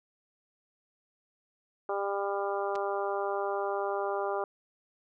harmonic tone, 199.4 Hz, G3, 30 cents sharp, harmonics 2 / 3 / 4 / 5 / 6 / 7, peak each -33 / -35 / -35 / -40 / -38 / -43 dBFS, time 1.89-4.44 s, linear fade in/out 2 ms
clicks, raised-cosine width 0.2 ms, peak -28 dBFS, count 2, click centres 2.754 / 2.759 s
effects none

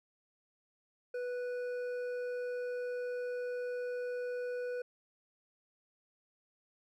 sine tone with hard clipping, 492.8 Hz, B4, 4 cents flat, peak -37 dBFS, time 1.14-4.82 s, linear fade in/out 5 ms, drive 7 dB, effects none

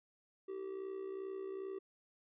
triangle tone with amplitude modulation, 385.6 Hz, G4, 28 cents flat, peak -36 dBFS, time 0.48-1.79 s, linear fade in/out 10 ms, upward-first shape sine, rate 62.5 Hz, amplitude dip 65%, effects resampled to 8000 Hz

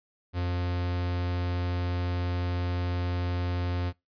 45% pulse tone, 88.6 Hz, F2, 25 cents sharp, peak -27 dBFS, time 0.33-3.93 s, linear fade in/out 50 ms, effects noise-tail reverb RT60 0.2 s tail -23 dB re dry + resampled to 11025 Hz

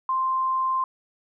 sine tone, 1046.5 Hz, C6, in tune, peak -21 dBFS, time 0.09-0.84 s, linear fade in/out 2 ms, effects none

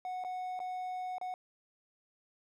triangle tone with dropouts, 736 Hz, F#5, 9 cents flat, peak -34 dBFS, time 0.05-1.34 s, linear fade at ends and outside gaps 1 ms, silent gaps 0.239-0.247 / 0.592-0.601 / 1.183-1.213 s, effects none

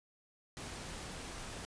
pink noise, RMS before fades -45 dBFS, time 0.57-1.65 s, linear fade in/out 0 ms, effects resampled to 22050 Hz

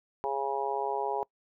harmonic tone, 137.7 Hz, C#3, 11 cents flat, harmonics 3 / 4 / 5 / 6 / 7, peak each -34 / -38 / -37 / -33 / -35 dBFS, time 0.24-1.23 s, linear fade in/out 0 ms, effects noise-tail reverb RT60 0.1 s tail -24 dB re dry

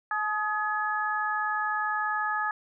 sine tone cluster, 855 / 1257 / 1696 Hz, A5 / D#6 / G#6, -50 / +17 / +36 cents, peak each -31 / -30 / -30 dBFS, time 0.11-2.51 s, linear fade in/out 2 ms, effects none

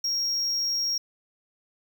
triangle tone, 5588 Hz, F8, in tune, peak -23 dBFS, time 0.04-0.98 s, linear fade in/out 5 ms, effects 9-bit

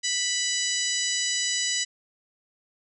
harmonic tone, 987.8 Hz, B5, in tune, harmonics 2 / 3 / 4 / 5 / 6 / 7 / 8, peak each -32 / -32 / -32 / -32 / -32 / -32 / -32 dBFS, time 0.03-1.85 s, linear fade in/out 20 ms, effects none

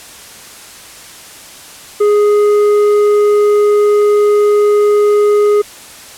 triangle tone with tanh clipping, 415.3 Hz, G#4, in tune, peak -8 dBFS, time 2-5.62 s, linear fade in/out 10 ms, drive 11 dB, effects white hiss -34 dBFS RMS until 6.17 s + low-pass 11000 Hz 12 dB/octave

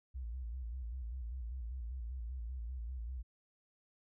sine tone with vibrato, 60.5 Hz, B1, 35 cents flat, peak -39 dBFS, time 0.14-3.23 s, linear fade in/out 20 ms, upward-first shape square, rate 5.1 Hz, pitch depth 110 cents each way, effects none

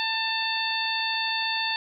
harmonic tone, 893 Hz, A5, 25 cents sharp, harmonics 1 / 2 / 3 / 4 / 5, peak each -31 / -31 / -31 / -31 / -31 dBFS, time 0-1.76 s, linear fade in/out 0 ms, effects none

